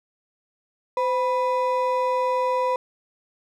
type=ring-modulated tone; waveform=triangle; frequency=748 Hz; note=F#5; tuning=19 cents sharp; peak=-15 dBFS; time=0.97-2.76 s; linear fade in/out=2 ms; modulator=235 Hz; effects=none